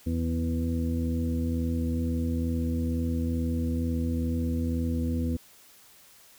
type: harmonic tone with a mistuned harmonic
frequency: 82.2 Hz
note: E2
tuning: 4 cents flat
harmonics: 1 / 2 / 3 / 4 / 6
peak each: -28 / -36 / -29 / -39 / -40 dBFS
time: 0.06-5.37 s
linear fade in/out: 10 ms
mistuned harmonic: 1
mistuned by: -27 cents
effects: white hiss -55 dBFS RMS until 6.38 s